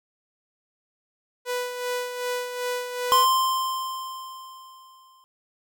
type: tone with tremolo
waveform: sawtooth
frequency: 493.9 Hz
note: B4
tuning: in tune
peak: -21 dBFS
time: 1.45-3.27 s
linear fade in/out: 50 ms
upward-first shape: sine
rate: 2.6 Hz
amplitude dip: 55%
type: tone with exponential decay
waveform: square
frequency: 1046 Hz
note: C6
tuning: 1 cent flat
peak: -15 dBFS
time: 3.12-5.24 s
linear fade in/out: 0 ms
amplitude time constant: 460 ms
effects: none